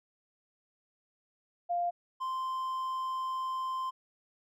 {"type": "tone pair in turn", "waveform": ["sine", "triangle"], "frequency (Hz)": [698.5, 1042], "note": ["F5", "C6"], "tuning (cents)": [0, -7], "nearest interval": "perfect fifth", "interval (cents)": 693, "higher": "second", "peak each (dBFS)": [-28, -30], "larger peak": "first", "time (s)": [[1.69, 1.91], [2.2, 3.91]], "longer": "second", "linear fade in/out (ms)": 20, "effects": []}